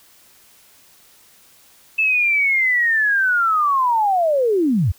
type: linear sweep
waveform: sine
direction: down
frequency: 2637 to 72.5 Hz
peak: -14 dBFS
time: 1.98-4.92 s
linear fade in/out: 10 ms
effects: white hiss -51 dBFS RMS until 4.98 s